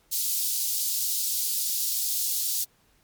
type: high-pass noise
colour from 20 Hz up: white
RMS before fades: -27 dBFS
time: 0.11-2.65 s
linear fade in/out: 20 ms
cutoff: 4000 Hz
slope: 24 dB/octave
effects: pink hiss -64 dBFS RMS until 3.03 s + MP3 96 kbps